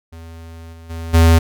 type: tone with level steps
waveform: square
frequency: 82.41 Hz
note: E2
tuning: in tune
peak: -34 / -37 / -26 / -8 dBFS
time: 0.12-1.39 s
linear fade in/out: 10 ms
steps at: 0.72 / 0.89 / 1.13 s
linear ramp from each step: 20 ms
effects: none